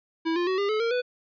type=tone with pitch steps; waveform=square; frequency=326.7 / 350.1 / 375.3 / 402.2 / 431.1 / 462 / 495.2 Hz; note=E4 / F4 / F#4 / G4 / A4 / A#4 / B4; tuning=-15 / +4 / +25 / +44 / -35 / -16 / +5 cents; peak=-24 dBFS; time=0.25-1.02 s; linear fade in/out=20 ms; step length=110 ms; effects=resampled to 11025 Hz